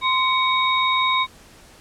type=tone cluster; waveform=sine; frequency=1037 / 2239 / 3743 Hz; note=C6 / C#7 / A#7; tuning=-16 / +17 / +6 cents; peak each=-19 / -23 / -23 dBFS; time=0.01-1.27 s; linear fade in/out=50 ms; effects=pink hiss -48 dBFS RMS until 1.8 s + low-pass 11000 Hz 12 dB/octave